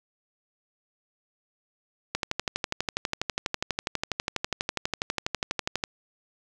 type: click train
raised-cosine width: 0.2 ms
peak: -9 dBFS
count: 46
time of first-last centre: 2.15-5.839 s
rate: 12.2 Hz
effects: none